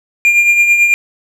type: tone with tremolo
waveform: triangle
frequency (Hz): 2400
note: D7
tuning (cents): +37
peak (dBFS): -3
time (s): 0.25-0.94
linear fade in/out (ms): 0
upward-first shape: triangle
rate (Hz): 9.1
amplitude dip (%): 55
effects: none